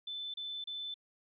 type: tone bursts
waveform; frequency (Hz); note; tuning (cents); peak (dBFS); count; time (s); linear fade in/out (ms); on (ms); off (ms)
sine; 3520; A7; 0; -38; 3; 0.07-0.942; 5; 270; 31
effects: none

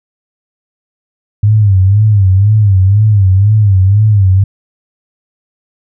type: tone with vibrato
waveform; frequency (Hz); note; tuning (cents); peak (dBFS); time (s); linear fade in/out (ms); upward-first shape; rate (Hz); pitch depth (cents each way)
sine; 100.7; G2; +47; -4; 1.43-4.44; 5; sine; 2; 130
effects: none

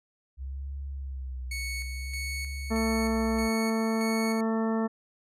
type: tone with vibrato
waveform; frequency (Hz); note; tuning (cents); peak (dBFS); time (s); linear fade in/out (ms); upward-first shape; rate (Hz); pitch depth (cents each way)
sine; 65.7; C2; +8; -33; 0.37-3.5; 50; sine; 0.6; 91
type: tone with tremolo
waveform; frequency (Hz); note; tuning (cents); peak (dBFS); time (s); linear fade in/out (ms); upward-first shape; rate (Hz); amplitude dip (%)
sawtooth; 2216; C#7; -1; -30; 1.51-4.41; 5; square; 1.6; 50
type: harmonic tone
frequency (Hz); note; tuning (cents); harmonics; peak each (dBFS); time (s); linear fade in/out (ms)
223.3; A3; +26; 1 / 2 / 3 / 4 / 5 / 6 / 8; -26 / -32 / -36 / -38 / -40 / -42 / -44; 2.7-4.88; 20
effects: resampled to 32000 Hz

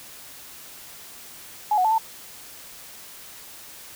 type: tone with pitch steps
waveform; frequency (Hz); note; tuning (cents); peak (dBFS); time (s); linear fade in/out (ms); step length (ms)
sine; 843 / 736 / 875 / 894; G#5 / F#5 / A5 / A5; +26 / -9 / -10 / +27; -17; 1.71-1.982; 5; 68
effects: white hiss -43 dBFS RMS until 3.95 s

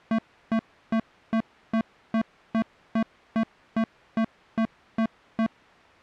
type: tone bursts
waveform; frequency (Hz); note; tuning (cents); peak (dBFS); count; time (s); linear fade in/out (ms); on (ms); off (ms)
square; 223.8; A3; +30; -21; 14; 0.11-5.464; 2; 76; 330
effects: white hiss -51 dBFS RMS until 6.02 s + low-pass 2000 Hz 12 dB/octave

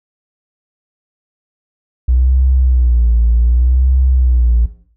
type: tone with vibrato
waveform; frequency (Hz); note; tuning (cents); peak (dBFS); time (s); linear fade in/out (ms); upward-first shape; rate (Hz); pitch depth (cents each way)
triangle; 61.1; B1; -18; -4; 2.08-4.66; 10; sine; 0.66; 110
effects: noise-tail reverb RT60 0.5 s tail -17 dB re dry + tanh soft clip ceiling -6 dBFS

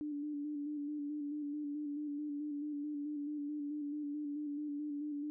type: tone with vibrato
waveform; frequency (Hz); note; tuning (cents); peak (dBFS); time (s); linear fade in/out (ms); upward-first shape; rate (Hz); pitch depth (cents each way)
sine; 293.7; D4; 0; -37; 0.01-5.3; 0; square; 4.6; 30
effects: none

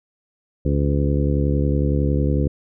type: harmonic tone with a mistuned harmonic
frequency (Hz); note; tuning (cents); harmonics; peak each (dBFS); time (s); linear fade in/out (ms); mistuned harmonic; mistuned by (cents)
70.9; C#2; +40; 1 / 2 / 3 / 4 / 5 / 6 / 7; -20 / -21 / -27 / -25 / -29 / -30 / -29; 0.65-2.48; 5; 7; +21
effects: none

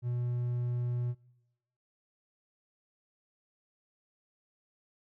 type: tone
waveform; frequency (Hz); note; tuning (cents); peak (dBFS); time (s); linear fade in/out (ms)
triangle; 121.8; B2; -24; -28; 0.02-1.15; 50
effects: noise-tail reverb RT60 1.0 s tail -23 dB re dry

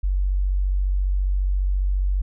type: tone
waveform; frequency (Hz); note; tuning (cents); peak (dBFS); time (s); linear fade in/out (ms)
sine; 47.32; F#1; +40; -18; 0.03-2.22; 10
effects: none

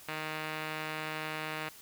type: tone with low-pass filter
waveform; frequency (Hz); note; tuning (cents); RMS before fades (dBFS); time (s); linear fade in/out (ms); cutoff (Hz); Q
5% pulse; 155.56; D#3; 0; -38; 0.08-1.69; 5; 3000; 9.6
effects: white hiss -53 dBFS RMS until 1.81 s

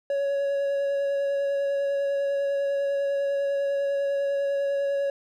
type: tone with vibrato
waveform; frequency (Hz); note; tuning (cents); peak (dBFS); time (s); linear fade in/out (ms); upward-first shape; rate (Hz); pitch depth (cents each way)
triangle; 559; C#5; +14; -21; 0.1-5.1; 2; sine; 10; 12
effects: none

